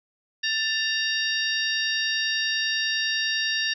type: harmonic tone with a mistuned harmonic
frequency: 930 Hz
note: A#5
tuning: 4 cents flat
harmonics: 2 / 3 / 4 / 5 / 6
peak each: -27 / -29 / -30 / -31 / -32 dBFS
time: 0.43-3.74 s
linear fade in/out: 10 ms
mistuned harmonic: 2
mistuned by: -85 cents
effects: none